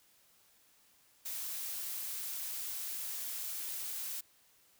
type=noise; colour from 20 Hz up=blue; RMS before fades=-40 dBFS; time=1.25-4.21 s; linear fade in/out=10 ms; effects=white hiss -67 dBFS RMS until 4.79 s